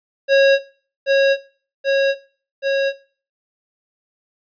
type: tone with echo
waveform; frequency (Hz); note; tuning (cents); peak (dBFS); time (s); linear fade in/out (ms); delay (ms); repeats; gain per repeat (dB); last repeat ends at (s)
square; 548; C#5; -20; -10; 0.28-0.59; 50; 780; 3; -2; 2.93
effects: noise-tail reverb RT60 0.4 s tail -17 dB re dry + resampled to 11025 Hz